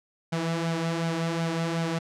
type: tone with flanger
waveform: sawtooth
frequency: 165.6 Hz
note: E3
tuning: 8 cents sharp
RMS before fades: -28 dBFS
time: 0.32-1.99 s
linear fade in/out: 10 ms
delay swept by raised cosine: 1.3 to 4.6 ms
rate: 2.7 Hz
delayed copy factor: +0.55
effects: low-pass 7000 Hz 12 dB/octave